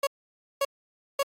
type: tone bursts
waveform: 30% pulse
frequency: 556 Hz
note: C#5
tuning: 5 cents sharp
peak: -20 dBFS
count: 3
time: 0.03-1.23 s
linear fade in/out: 5 ms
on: 40 ms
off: 540 ms
effects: AAC 48 kbps